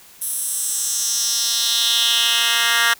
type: tone with high-pass filter sweep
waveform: 10% pulse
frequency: 233.1 Hz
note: A#3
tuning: in tune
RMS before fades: -19 dBFS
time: 0.21-2.94 s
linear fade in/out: 10 ms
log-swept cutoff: 11000 to 1800 Hz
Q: 2.5
effects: white hiss -46 dBFS RMS until 2.99 s